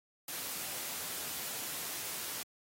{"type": "noise", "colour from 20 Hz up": "white", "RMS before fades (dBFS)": -40, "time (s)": [0.28, 2.43], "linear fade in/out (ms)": 2, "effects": ["high-pass 100 Hz 12 dB/octave", "AAC 48 kbps"]}